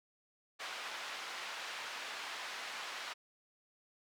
pink band-pass noise, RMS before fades -44 dBFS, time 0.59-3.14 s, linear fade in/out 20 ms, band 1000 to 4300 Hz, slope 12 dB/octave, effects none

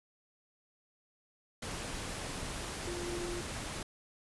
sine tone in noise, 349.2 Hz, F4, in tune, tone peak -38 dBFS, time 2.87-3.41 s, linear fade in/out 5 ms, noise pink, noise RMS -40 dBFS, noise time 1.62-3.83 s, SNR -1 dB, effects resampled to 24000 Hz

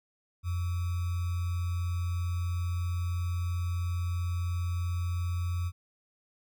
sine tone with sample-and-hold, 87.7 Hz, F2, 8 cents sharp, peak -28 dBFS, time 0.43-5.72 s, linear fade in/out 50 ms, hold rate 1225 Hz, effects none

